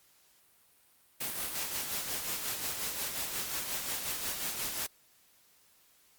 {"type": "noise with tremolo", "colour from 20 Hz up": "white", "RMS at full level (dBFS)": -34, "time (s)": [1.2, 4.87], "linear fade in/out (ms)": 10, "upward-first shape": "sine", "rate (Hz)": 5.6, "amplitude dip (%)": 45, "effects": ["white hiss -65 dBFS RMS until 6.18 s", "Opus 48 kbps"]}